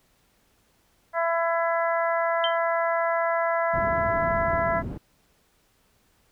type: harmonic tone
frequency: 334.5 Hz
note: E4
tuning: 25 cents sharp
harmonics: 2 / 3 / 4 / 5 / 6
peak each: -24 / -28 / -30 / -32 / -34 dBFS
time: 1.13-4.83 s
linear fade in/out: 50 ms
type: tone with exponential decay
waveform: sine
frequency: 3122 Hz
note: G7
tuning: 8 cents flat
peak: -20 dBFS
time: 2.44-2.58 s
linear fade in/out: 1 ms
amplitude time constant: 29 ms
type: low-pass noise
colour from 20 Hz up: white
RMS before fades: -33 dBFS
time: 3.73-4.98 s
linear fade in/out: 10 ms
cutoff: 220 Hz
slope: 12 dB/octave
effects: pink hiss -65 dBFS RMS until 6.31 s